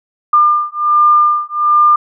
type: beating tone pair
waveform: sine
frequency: 1200 / 1201.3 Hz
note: D6 / D6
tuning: +37 / +39 cents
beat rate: 1.3 Hz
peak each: -11 dBFS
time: 0.33-1.96 s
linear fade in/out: 5 ms
effects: none